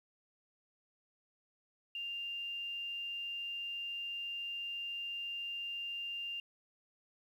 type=tone with quantisation; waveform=sine; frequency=2794 Hz; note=F7; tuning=in tune; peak=-38 dBFS; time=1.95-6.4 s; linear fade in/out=2 ms; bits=11; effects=none